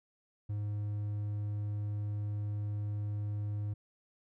triangle tone, 103.83 Hz, G#2, in tune, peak -31 dBFS, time 0.49-3.74 s, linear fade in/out 10 ms, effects none

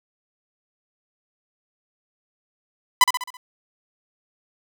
sawtooth tone with echo, 1000 Hz, B5, 21 cents sharp, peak -6 dBFS, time 3.01-3.04 s, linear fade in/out 2 ms, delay 66 ms, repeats 5, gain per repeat -6 dB, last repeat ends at 3.37 s, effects none

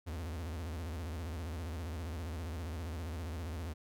45% pulse tone with vibrato, 81.1 Hz, E2, 28 cents flat, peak -38 dBFS, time 0.06-3.74 s, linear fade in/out 20 ms, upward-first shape sine, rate 15 Hz, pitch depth 180 cents each way, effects none

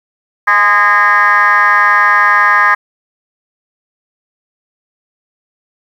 sine tone with frequency modulation, 1436 Hz, F6, 48 cents sharp, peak -5 dBFS, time 0.47-2.75 s, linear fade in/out 10 ms, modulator 202 Hz, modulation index 2.4, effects tanh soft clip ceiling -1 dBFS + 7-bit

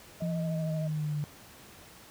sine tone with vibrato, 627 Hz, D#5, 13 cents sharp, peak -37 dBFS, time 0.2-0.88 s, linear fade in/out 10 ms, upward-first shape sine, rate 13 Hz, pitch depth 32 cents each way
sine exponential sweep, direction down, 171.7 to 146.83 Hz, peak -29 dBFS, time 0.22-1.24 s, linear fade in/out 0 ms
effects pink hiss -52 dBFS RMS until 2.1 s + high-pass 60 Hz 12 dB/octave

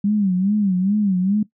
sine tone with vibrato, 196 Hz, G3, in tune, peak -15 dBFS, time 0.04-1.43 s, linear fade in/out 5 ms, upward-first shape sine, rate 2.4 Hz, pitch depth 140 cents each way, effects noise-tail reverb RT60 0.1 s tail -17 dB re dry

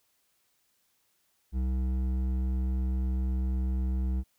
sine tone with hard clipping, 64 Hz, C2, 38 cents flat, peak -28 dBFS, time 1.52-4.24 s, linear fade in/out 50 ms, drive 9 dB, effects white hiss -72 dBFS RMS until 4.38 s

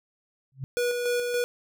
sine tone with exponential growth, 133.6 Hz, C3, 36 cents sharp, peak -26 dBFS, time 0.52-0.64 s, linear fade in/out 0 ms, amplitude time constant 24 ms
square tone with tremolo, 485.5 Hz, B4, 30 cents flat, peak -24 dBFS, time 0.77-1.44 s, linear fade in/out 0 ms, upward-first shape square, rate 3.5 Hz, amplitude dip 35%
effects none

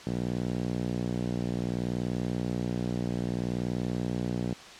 5% pulse tone with band-pass filter, 60.6 Hz, B1, 32 cents flat, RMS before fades -31 dBFS, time 0.07-4.54 s, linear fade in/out 0 ms, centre 170 Hz, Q 1.3, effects white hiss -46 dBFS RMS until 4.79 s + low-pass 5000 Hz 12 dB/octave

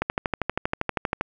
click train, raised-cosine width 0.5 ms, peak -8 dBFS, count 16, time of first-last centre 0.02-1.21 s, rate 12.6 Hz, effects none

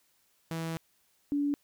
sawtooth / sine tone pair in turn, 163.6 / 287.2 Hz, E3 / D4, -13 / -39 cents, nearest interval minor seventh, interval 974 cents, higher second, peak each -29 / -26 dBFS, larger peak second, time 0.51-0.77 / 1.32-1.54 s, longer first, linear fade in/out 0 ms, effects white hiss -70 dBFS RMS until 1.63 s

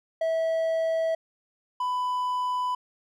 triangle tone pair in turn, 651 / 997.3 Hz, E5 / B5, -22 / +17 cents, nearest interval perfect fifth, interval 739 cents, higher second, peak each -21 / -23 dBFS, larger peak first, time 0.21-1.15 / 1.8-2.75 s, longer second, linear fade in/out 5 ms, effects none

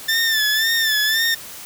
20% pulse tone with vibrato, 1770 Hz, A6, 10 cents sharp, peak -11 dBFS, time 0.08-1.35 s, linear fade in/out 10 ms, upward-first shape sine, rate 1.9 Hz, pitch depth 67 cents each way, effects white hiss -36 dBFS RMS until 1.65 s

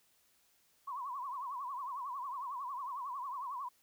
sine tone with vibrato, 1050 Hz, C6, 6 cents sharp, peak -38 dBFS, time 0.87-3.69 s, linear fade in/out 10 ms, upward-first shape triangle, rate 11 Hz, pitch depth 180 cents each way, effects white hiss -71 dBFS RMS until 3.82 s

